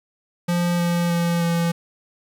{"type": "tone with pitch steps", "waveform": "square", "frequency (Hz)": [174.2, 172.6, 171.01, 169.44], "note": ["F3", "F3", "F3", "E3"], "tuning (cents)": [-4, -20, -36, 48], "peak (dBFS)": -19, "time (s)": [0.48, 1.72], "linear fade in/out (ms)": 10, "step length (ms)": 310, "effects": ["9-bit"]}